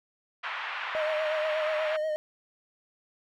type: band-pass noise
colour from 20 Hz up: pink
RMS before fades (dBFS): -35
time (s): 0.43-1.97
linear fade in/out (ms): 10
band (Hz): 920 to 2800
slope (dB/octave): 24
type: tone with vibrato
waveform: triangle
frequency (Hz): 620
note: D#5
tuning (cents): -6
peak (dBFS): -25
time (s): 0.95-2.16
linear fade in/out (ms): 0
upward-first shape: sine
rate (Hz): 8.3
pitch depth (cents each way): 35
effects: none